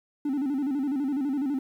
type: tone with vibrato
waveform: triangle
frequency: 277.2 Hz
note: C#4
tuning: in tune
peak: -22 dBFS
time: 0.25-1.59 s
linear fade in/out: 5 ms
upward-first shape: square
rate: 12 Hz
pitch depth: 100 cents each way
effects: tanh soft clip ceiling -19 dBFS + 10-bit